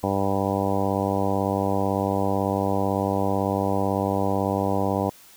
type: harmonic tone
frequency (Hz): 98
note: G2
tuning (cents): 0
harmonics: 1 / 2 / 3 / 4 / 5 / 6 / 7 / 8 / 9 / 10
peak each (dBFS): -29 / -28 / -29 / -32 / -29 / -30 / -32 / -30 / -34 / -33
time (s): 0.03-5.1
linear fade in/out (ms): 5
effects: white hiss -50 dBFS RMS until 5.36 s